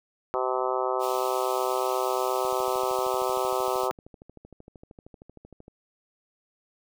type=harmonic tone; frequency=128.3 Hz; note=C3; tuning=34 cents flat; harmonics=3 / 4 / 5 / 6 / 7 / 8 / 9 / 10; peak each=-30 / -31 / -32 / -33 / -33 / -34 / -35 / -35 dBFS; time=0.34-3.91 s; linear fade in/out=0 ms
type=high-pass noise; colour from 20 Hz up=pink; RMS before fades=-41 dBFS; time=0.99-3.9 s; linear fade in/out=50 ms; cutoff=2400 Hz; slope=48 dB/octave
type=click train; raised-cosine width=2 ms; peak=-33 dBFS; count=43; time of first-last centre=2.45-5.681 s; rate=13 Hz
effects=none